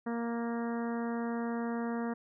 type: harmonic tone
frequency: 233.6 Hz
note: A#3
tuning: 4 cents sharp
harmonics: 1 / 2 / 3 / 4 / 5 / 6 / 7 / 8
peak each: -33 / -39 / -43 / -45 / -47 / -49 / -50 / -51 dBFS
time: 0.06-2.14 s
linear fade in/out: 10 ms
effects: none